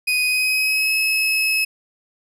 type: tone with pitch glide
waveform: 35% pulse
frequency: 2494 to 2579 Hz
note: D#7 to E7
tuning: +3 to -39 cents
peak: -15 dBFS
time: 0.07-1.65 s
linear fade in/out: 10 ms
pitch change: +58 cents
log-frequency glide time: 0.25-0.94 s
effects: none